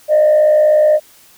sine tone with frequency modulation, 610 Hz, D#5, 34 cents flat, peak -6 dBFS, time 0.08-1 s, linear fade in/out 50 ms, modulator 56.1 Hz, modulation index 0.4, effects tanh soft clip ceiling -4 dBFS + white hiss -46 dBFS RMS until 1.37 s

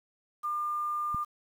sine tone, 1200 Hz, D6, 37 cents sharp, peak -29 dBFS, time 0.43-1.25 s, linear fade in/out 20 ms
click, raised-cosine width 5 ms, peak -26 dBFS, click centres 1.146 s
effects 9-bit

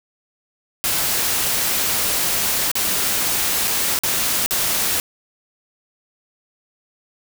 white noise with dropouts, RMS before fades -20 dBFS, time 0.84-5 s, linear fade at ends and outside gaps 0 ms, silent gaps 2.715-2.754 / 3.674-3.678 / 3.989-4.035 / 4.461-4.509 s, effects none

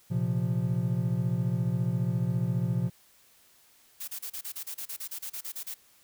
triangle chord, Bb suspended second, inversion none, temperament just, 116.54 / 131.11 / 174.81 Hz, Bb2 / C3 / F3, 0 / +4 / +2 cents, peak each -28 dBFS, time 0.1-2.9 s, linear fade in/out 20 ms
blue noise bursts, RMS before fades -37 dBFS, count 16, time 4-5.744 s, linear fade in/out 10 ms, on 79 ms, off 32 ms
effects white hiss -61 dBFS RMS until 6.03 s

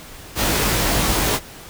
pink noise with comb filter, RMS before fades -19 dBFS, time 0.35-1.4 s, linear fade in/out 50 ms, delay 19 ms, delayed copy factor +0.8, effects pink hiss -39 dBFS RMS until 1.69 s

